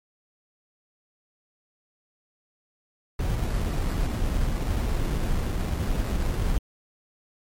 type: noise with sample-and-hold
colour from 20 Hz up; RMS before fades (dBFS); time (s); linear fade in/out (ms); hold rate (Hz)
brown; -25; 3.19-6.58; 2; 3150
effects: MP3 64 kbps